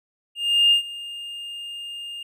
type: tone with ADSR envelope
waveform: triangle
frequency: 2819 Hz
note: F7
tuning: 16 cents sharp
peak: -9 dBFS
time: 0.35-2.23 s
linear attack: 360 ms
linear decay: 110 ms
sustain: -21 dB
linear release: 4 ms
effects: tanh soft clip ceiling -10 dBFS